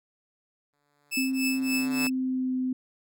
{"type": "tone with exponential growth", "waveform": "5% pulse", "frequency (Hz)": 145.1, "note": "D3", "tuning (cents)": -21, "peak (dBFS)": -23, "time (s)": [0.73, 2.07], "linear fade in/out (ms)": 2, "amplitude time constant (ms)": 290}
{"type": "tone with tremolo", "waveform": "sawtooth", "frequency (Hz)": 2621, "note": "E7", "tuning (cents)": -11, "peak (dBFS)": -22, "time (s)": [1.11, 2.1], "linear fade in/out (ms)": 20, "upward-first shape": "triangle", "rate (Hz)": 3.5, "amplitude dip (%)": 100}
{"type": "tone with pitch glide", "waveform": "sine", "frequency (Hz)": [263.5, 256.4], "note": ["C4", "C4"], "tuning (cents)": [12, -35], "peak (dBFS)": -25, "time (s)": [1.17, 2.73], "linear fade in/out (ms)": 5, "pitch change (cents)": -47, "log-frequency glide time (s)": [1.59, 2.56]}
{"effects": []}